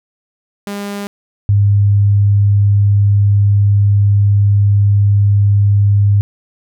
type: tone pair in turn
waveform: sawtooth / sine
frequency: 202.2 / 101.42 Hz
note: G#3 / G#2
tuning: -46 / -41 cents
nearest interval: octave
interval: 1195 cents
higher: first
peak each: -17 / -7 dBFS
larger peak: second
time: 0.67-1.07 / 1.49-6.21 s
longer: second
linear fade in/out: 0 ms
effects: none